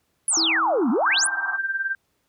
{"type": "exponential two-way sweep", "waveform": "sine", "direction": "down then up", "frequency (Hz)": [10510, 207.3, 10510], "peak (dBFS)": -18, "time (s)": [0.28, 1.27], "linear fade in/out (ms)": 2, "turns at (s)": 0.9}
{"type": "band-pass noise", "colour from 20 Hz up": "pink", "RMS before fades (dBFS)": -34, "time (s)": [0.3, 1.59], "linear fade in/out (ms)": 50, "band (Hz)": [720, 1400], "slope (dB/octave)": 96}
{"type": "tone with exponential decay", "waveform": "sine", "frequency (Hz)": 325.7, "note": "E4", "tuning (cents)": -21, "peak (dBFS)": -25, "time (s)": [0.37, 1.66], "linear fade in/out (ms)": 2, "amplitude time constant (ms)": 280}
{"type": "tone with tremolo", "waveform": "sine", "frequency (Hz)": 1573, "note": "G6", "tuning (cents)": 6, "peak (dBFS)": -20, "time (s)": [1.06, 1.95], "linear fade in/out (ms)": 2, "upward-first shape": "sine", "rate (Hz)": 19, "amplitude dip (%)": 70}
{"effects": ["pink hiss -70 dBFS RMS until 2.28 s", "high-pass 60 Hz 12 dB/octave"]}